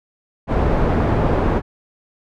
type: low-pass noise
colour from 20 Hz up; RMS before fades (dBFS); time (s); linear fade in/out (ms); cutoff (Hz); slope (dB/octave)
pink; -17; 0.47-1.62; 50; 980; 12
effects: none